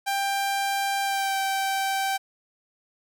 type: tone with pitch glide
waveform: sawtooth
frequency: 791 to 777.9 Hz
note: G5 to G5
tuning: +15 to -14 cents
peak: -20 dBFS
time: 0.06-2.18 s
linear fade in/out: 20 ms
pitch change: -29 cents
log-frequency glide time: 1.02-1.38 s
effects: none